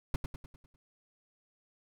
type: noise with echo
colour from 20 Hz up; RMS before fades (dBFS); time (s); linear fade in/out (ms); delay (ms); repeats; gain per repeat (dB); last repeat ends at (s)
brown; -28; 0.14-0.16; 2; 100; 6; -6; 0.76
effects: none